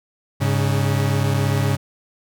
40% pulse tone pair together, 102.03 / 138.59 Hz, G#2 / C#3, -30 / 0 cents, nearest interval perfect fourth, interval 530 cents, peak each -19 dBFS, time 0.4-1.77 s, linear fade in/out 20 ms, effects none

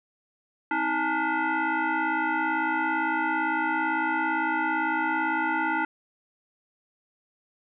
sine tone with frequency modulation, 261.6 Hz, C4, in tune, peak -23 dBFS, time 0.71-5.85 s, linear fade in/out 2 ms, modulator 581 Hz, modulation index 2.8, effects none

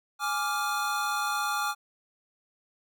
square chord, D diminished, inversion second, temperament equal, 830.6 / 1174.7 / 1396.9 Hz, Ab5 / D6 / F6, 0 / 0 / 0 cents, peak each -33 / -32 / -32 dBFS, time 0.19-1.75 s, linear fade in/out 50 ms, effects none

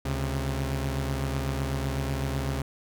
sawtooth tone pair together, 71.09 / 134.2 Hz, C#2 / C3, +44 / +44 cents, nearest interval major seventh, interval 1100 cents, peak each -26 dBFS, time 0.05-2.62 s, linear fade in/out 5 ms, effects none

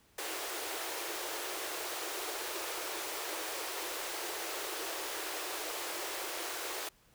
pink high-pass noise, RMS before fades -39 dBFS, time 0.18-6.89 s, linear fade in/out 5 ms, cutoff 320 Hz, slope 96 dB/octave, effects pink hiss -66 dBFS RMS until 7.14 s

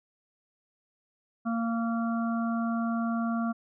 harmonic tone, 230 Hz, A#3, 23 cents flat, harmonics 1 / 3 / 5 / 6, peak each -27 / -36 / -38 / -39 dBFS, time 1.45-3.53 s, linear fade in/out 20 ms, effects none

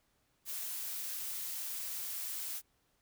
blue noise, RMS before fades -40 dBFS, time 0.45-2.62 s, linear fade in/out 50 ms, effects pink hiss -75 dBFS RMS until 3.01 s

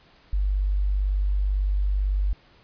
sine tone, 49 Hz, G1, in tune, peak -20 dBFS, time 0.33-2.33 s, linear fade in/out 0 ms, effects pink hiss -56 dBFS RMS until 2.63 s + resampled to 11025 Hz

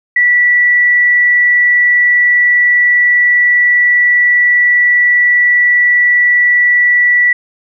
sine tone, 1955 Hz, B6, 18 cents flat, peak -6 dBFS, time 0.16-7.33 s, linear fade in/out 5 ms, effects none

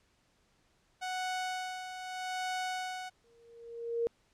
sawtooth tone with tremolo, 740 Hz, F#5, in tune, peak -29 dBFS, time 1.01-3.1 s, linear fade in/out 20 ms, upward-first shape sine, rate 0.81 Hz, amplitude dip 60%
sine tone with exponential growth, 466.2 Hz, A#4, in tune, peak -26 dBFS, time 3.24-4.07 s, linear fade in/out 0 ms, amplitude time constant 180 ms
effects pink hiss -71 dBFS RMS until 4.33 s + low-pass 8000 Hz 12 dB/octave

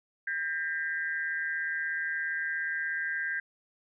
sine tone cluster, 1598 / 1818 / 1975 Hz, G6 / A#6 / B6, +33 / -44 / 0 cents, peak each -31 / -37 / -38 dBFS, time 0.27-3.4 s, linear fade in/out 5 ms, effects none

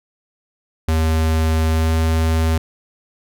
square tone with pitch glide, 79.9 to 80.64 Hz, D#2 to E2, +47 to -38 cents, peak -15 dBFS, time 0.88-2.58 s, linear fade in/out 5 ms, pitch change +15 cents, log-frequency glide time 1.69-1.92 s, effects none

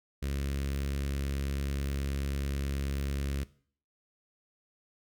sawtooth tone with notch filter, 69.3 Hz, C#2, in tune, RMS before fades -33 dBFS, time 0.22-3.44 s, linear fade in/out 10 ms, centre 840 Hz, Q 0.8, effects noise-tail reverb RT60 0.5 s tail -18 dB re dry

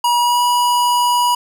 square tone with pitch glide, 961 to 972.2 Hz, B5 to B5, -48 to -28 cents, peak -13 dBFS, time 0.04-1.35 s, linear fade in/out 5 ms, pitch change +20 cents, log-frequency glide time 0.19-0.42 s, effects none

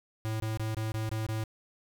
square tone bursts, 110 Hz, A2, in tune, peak -31 dBFS, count 7, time 0.25-1.438 s, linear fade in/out 0 ms, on 150 ms, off 23 ms, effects none

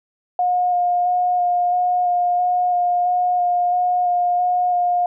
sine tone with vibrato, 715 Hz, F5, 41 cents sharp, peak -15 dBFS, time 0.39-5.06 s, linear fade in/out 2 ms, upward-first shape square, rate 1.5 Hz, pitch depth 11 cents each way, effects none

